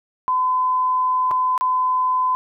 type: tone with dropouts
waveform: sine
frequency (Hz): 1016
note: B5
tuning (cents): +49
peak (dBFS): -16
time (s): 0.28-2.35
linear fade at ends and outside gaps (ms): 0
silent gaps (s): 1.31-1.314 / 1.578-1.61
effects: none